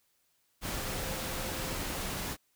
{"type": "tone in noise", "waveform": "sine", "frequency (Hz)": 523.3, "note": "C5", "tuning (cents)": 0, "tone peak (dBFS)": -46, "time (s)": [0.73, 1.77], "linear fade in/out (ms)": 50, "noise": "pink", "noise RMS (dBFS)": -36, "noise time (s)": [0.61, 2.37], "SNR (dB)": -13, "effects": ["white hiss -73 dBFS RMS until 2.55 s"]}